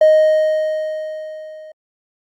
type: tone with level ramp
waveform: triangle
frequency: 622.3 Hz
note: D#5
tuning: in tune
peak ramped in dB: -3 to -32 dBFS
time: 0.01-1.72 s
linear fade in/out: 5 ms
effects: tanh soft clip ceiling -2 dBFS + Opus 48 kbps